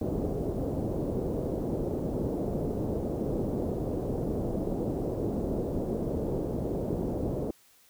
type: low-pass noise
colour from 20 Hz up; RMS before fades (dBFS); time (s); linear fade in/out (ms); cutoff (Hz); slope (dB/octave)
white; -31; 0.01-7.51; 5; 500; 24
effects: white hiss -61 dBFS RMS until 7.89 s